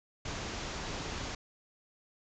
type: low-pass noise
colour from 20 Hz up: pink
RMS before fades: -39 dBFS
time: 0.25-1.35 s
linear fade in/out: 5 ms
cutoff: 7200 Hz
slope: 96 dB/octave
effects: none